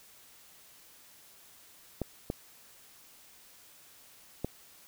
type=clicks; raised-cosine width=2 ms; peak=-18 dBFS; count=3; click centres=2.017 / 2.301 / 4.446 s; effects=white hiss -57 dBFS RMS until 4.87 s